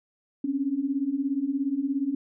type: beating tone pair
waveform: sine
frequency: 264.5 / 281.5 Hz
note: C4 / C#4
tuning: +19 / +27 cents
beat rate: 17 Hz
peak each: -29 / -26 dBFS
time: 0.44-2.15 s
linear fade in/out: 5 ms
effects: none